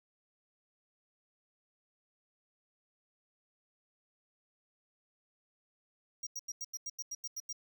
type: tone bursts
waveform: square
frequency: 5700 Hz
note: F8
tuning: 34 cents sharp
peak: -38 dBFS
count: 11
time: 6.23-7.528 s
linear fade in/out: 5 ms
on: 38 ms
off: 88 ms
effects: none